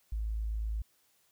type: tone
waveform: sine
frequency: 54.2 Hz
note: A1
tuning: 25 cents flat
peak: -31 dBFS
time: 0.12-0.82 s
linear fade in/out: 5 ms
effects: white hiss -70 dBFS RMS until 1.31 s